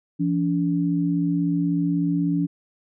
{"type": "tone pair together", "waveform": "sine", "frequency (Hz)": [170, 286.3], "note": ["F3", "D4"], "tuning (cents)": [-46, -44], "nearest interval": "major sixth", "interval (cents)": 902, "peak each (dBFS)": -22, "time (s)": [0.19, 2.47], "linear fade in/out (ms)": 20, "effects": []}